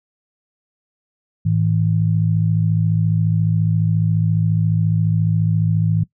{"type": "tone pair together", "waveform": "sine", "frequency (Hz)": [106.78, 161.2], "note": ["G#2", "E3"], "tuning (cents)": [49, -38], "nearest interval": "perfect fifth", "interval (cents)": 713, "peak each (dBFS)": -17, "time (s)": [1.45, 6.04], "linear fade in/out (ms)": 10, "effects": ["noise-tail reverb RT60 0.1 s tail -19 dB re dry"]}